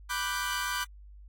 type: chord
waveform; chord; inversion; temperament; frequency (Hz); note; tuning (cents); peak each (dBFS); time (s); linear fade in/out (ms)
sawtooth; G major seventh; first; equal; 987.8 / 1174.7 / 1480 / 1568; B5 / D6 / F#6 / G6; 0 / 0 / 0 / 0; -32; 0.09-0.85; 20
effects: added 50 Hz sine -47 dBFS peak until 1.28 s + AAC 64 kbps